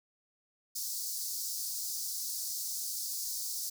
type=high-pass noise; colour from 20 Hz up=pink; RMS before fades=-37 dBFS; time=0.75-3.7 s; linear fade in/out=10 ms; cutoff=4600 Hz; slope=48 dB/octave; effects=none